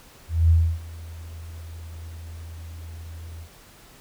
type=tone with ADSR envelope; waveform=sine; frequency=82.41 Hz; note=E2; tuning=in tune; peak=-12 dBFS; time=0.28-3.49 s; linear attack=220 ms; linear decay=290 ms; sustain=-23 dB; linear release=75 ms; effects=pink hiss -50 dBFS RMS until 4 s